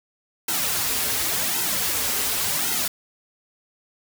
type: noise with flanger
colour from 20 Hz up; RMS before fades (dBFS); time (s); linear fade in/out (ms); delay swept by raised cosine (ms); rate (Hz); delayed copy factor
white; -24; 0.48-2.88; 5; 1.7 to 6.1; 0.9; -1
effects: none